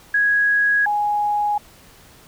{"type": "tone pair in turn", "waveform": "sine", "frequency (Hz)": [1660, 830], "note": ["G#6", "G#5"], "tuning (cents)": [-1, -1], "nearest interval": "octave", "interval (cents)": 1200, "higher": "first", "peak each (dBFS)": [-14, -17], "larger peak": "first", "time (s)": [[0.14, 0.86], [0.86, 1.58]], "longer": "neither", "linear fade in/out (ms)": 5, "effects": ["pink hiss -48 dBFS RMS until 2.27 s"]}